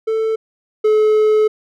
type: tone pair in turn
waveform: triangle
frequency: 442.7 / 429.6 Hz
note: A4 / A4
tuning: +11 / -41 cents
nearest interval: minor second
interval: 52 cents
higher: first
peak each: -13 / -8 dBFS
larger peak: second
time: 0.07-0.36 / 0.84-1.48 s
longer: second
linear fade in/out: 10 ms
effects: none